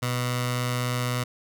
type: tone with notch filter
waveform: 15% pulse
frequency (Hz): 123.47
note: B2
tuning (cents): 0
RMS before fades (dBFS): -27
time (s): 0.02-1.24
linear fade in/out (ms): 10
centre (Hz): 330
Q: 0.66
effects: none

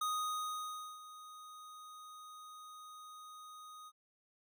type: tone with ADSR envelope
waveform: square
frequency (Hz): 1244.5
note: D#6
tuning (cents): 0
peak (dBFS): -34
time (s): 0.01-3.92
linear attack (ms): 6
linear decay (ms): 970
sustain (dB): -17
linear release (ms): 46
effects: none

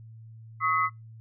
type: tone cluster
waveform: sine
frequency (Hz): 1108 / 1273 / 2028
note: C#6 / D#6 / B6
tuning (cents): -1 / +39 / +45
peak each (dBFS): -26 / -25 / -29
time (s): 0.6-0.9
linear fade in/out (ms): 50
effects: noise-tail reverb RT60 0.2 s tail -26 dB re dry + added 112 Hz sine -44 dBFS peak until 1.2 s

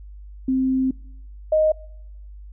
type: tone pair in turn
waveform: sine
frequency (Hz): 261.6 / 622.2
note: C4 / D#5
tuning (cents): 0 / 0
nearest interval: octave + minor third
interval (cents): 1500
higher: second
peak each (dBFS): -17 / -14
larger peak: second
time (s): 0.48-0.91 / 1.52-1.72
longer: first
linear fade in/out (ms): 5
effects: noise-tail reverb RT60 0.8 s tail -25 dB re dry + added 50 Hz sine -37 dBFS peak until 2.52 s

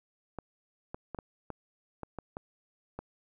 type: clicks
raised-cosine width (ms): 1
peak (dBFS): -24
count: 9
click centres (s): 0.387 / 0.945 / 1.147 / 1.188 / 1.503 / 2.033 / 2.187 / 2.369 / 2.99
effects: 11-bit

